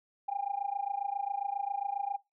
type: tone with amplitude modulation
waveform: sine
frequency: 803 Hz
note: G5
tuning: 41 cents sharp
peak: -27 dBFS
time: 0.28-2.17 s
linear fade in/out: 10 ms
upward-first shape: sine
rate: 27.4 Hz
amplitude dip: 95%
effects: noise-tail reverb RT60 0.2 s tail -19 dB re dry + tanh soft clip ceiling -23 dBFS